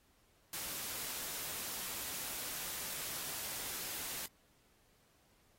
white noise, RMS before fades -42 dBFS, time 0.53-4.26 s, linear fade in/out 2 ms, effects pink hiss -71 dBFS RMS until 5.58 s + AAC 48 kbps

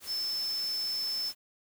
sine tone in noise, 5274 Hz, E8, in tune, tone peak -30 dBFS, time 0.06-1.33 s, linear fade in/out 50 ms, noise white, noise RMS -45 dBFS, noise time 0-1.35 s, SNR +12 dB, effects none

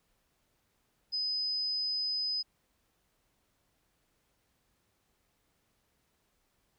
sine tone, 5020 Hz, D#8, 15 cents sharp, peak -30 dBFS, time 1.12-2.43 s, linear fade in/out 20 ms, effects pink hiss -75 dBFS RMS until 6.78 s

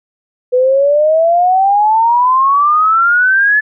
sine exponential sweep, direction up, 493.9 to 1735 Hz, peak -7 dBFS, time 0.52-3.61 s, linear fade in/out 20 ms, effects none

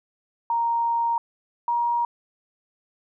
sine tone pair in turn, 932.3 / 947.5 Hz, A#5 / A#5, 0 / +28 cents, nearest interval unison, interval 28 cents, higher second, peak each -20 dBFS, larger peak neither, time 0.5-1.18 / 1.68-2.05 s, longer first, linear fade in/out 2 ms, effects none

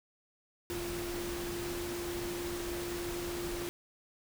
sine tone in noise, 348.2 Hz, F4, 5 cents flat, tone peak -37 dBFS, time 0.7-3.69 s, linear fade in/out 0 ms, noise pink, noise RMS -41 dBFS, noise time 0.7-3.69 s, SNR +1 dB, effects none

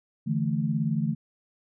sine chord, D suspended second, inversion none, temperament equal, 146.83 / 164.81 / 220 Hz, D3 / E3 / A3, 0 / 0 / 0 cents, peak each -28 dBFS, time 0.26-1.15 s, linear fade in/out 20 ms, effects none

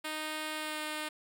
5% pulse tone with pitch glide, 309.5 to 306.1 Hz, D#4 to D#4, -9 to -28 cents, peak -24 dBFS, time 0.04-1.09 s, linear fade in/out 10 ms, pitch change -19 cents, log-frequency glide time 0.55-0.81 s, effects none

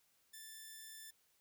5% pulse tone, 1763 Hz, A6, 3 cents sharp, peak -40 dBFS, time 0.33-1.11 s, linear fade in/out 10 ms, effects white hiss -75 dBFS RMS until 1.4 s

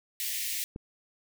white high-pass noise, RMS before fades -33 dBFS, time 0.2-0.64 s, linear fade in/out 0 ms, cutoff 1800 Hz, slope 96 dB/octave
click, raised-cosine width 3 ms, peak -25 dBFS, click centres 0.761 s
effects none

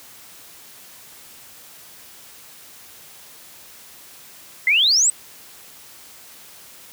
sine exponential sweep, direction up, 2005 to 8372 Hz, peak -13 dBFS, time 4.67-5.1 s, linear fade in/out 2 ms, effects white hiss -44 dBFS RMS until 6.92 s + high-pass 60 Hz 12 dB/octave

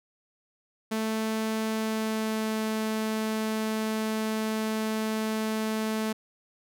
sawtooth tone with pitch glide, 220 to 218.5 Hz, A3 to A3, 0 to -12 cents, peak -23 dBFS, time 0.91-6.13 s, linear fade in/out 10 ms, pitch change -12 cents, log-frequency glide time 1.67-2.57 s, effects none

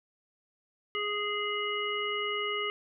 harmonic tone, 415.3 Hz, G#4, in tune, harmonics 1 / 3 / 5 / 7, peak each -35 / -35 / -35 / -35 dBFS, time 0.95-2.7 s, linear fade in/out 0 ms, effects none

